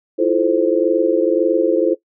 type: chord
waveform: sine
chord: F major seventh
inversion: third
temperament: just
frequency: 327.4 / 349.2 / 436.5 / 523.8 Hz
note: E4 / F4 / A4 / C5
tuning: -12 / 0 / -14 / +2 cents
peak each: -18 dBFS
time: 0.18-1.95 s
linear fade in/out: 20 ms
effects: noise-tail reverb RT60 0.1 s tail -17 dB re dry